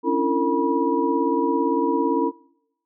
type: tone cluster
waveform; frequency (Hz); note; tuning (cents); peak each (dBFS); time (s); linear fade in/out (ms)
sine; 274.8 / 292.5 / 335 / 455.2 / 970; C#4 / D4 / E4 / A#4 / B5; -15 / -7 / +28 / -41 / -31; -24 / -28 / -23 / -24 / -24; 0.03-2.32; 50
effects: noise-tail reverb RT60 0.8 s tail -25 dB re dry